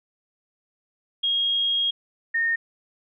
sine tone pair in turn, 3266 / 1836.4 Hz, G#7 / A#6, -30 / -26 cents, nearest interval minor seventh, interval 996 cents, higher first, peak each -20 dBFS, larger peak neither, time 1.23-1.91 / 2.34-2.56 s, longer first, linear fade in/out 10 ms, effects none

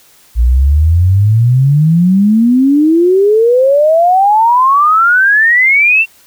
sine exponential sweep, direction up, 56.3 to 2739 Hz, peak -5 dBFS, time 0.35-6.06 s, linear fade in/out 50 ms, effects white hiss -45 dBFS RMS until 6.26 s

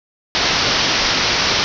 white low-pass noise, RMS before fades -17 dBFS, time 0.35-1.64 s, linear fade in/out 0 ms, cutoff 5800 Hz, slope 96 dB/octave, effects none

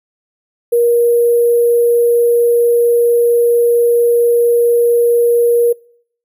sine tone with sample-and-hold, 474.4 Hz, A#4, 30 cents sharp, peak -8 dBFS, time 0.72-5.73 s, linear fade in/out 10 ms, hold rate 11025 Hz, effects noise-tail reverb RT60 0.6 s tail -25 dB re dry

